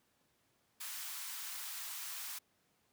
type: high-pass noise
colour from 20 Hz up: white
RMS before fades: -44 dBFS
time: 0.8-2.39 s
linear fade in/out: 10 ms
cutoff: 900 Hz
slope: 24 dB/octave
effects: pink hiss -75 dBFS RMS until 2.92 s + high-pass 100 Hz 12 dB/octave